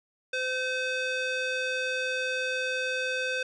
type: tone with band-pass filter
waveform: square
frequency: 513 Hz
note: C5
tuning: 34 cents flat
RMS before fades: -30 dBFS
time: 0.33-3.43 s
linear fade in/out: 5 ms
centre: 2300 Hz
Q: 1.1
effects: resampled to 22050 Hz + 10-bit